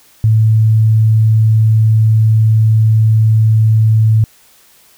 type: tone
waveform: sine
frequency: 110 Hz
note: A2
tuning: in tune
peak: -6 dBFS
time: 0.24-4.24 s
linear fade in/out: 0 ms
effects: white hiss -47 dBFS RMS until 4.97 s